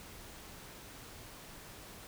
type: silence
effects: pink hiss -51 dBFS RMS until 2.07 s